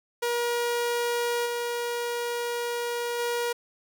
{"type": "tone with level steps", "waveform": "sawtooth", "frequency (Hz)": 477.1, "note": "A#4", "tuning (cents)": 40, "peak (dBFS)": [-21, -24, -22], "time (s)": [0.22, 3.53], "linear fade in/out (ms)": 10, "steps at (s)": [1.45, 3.18], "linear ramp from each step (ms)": 20, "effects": []}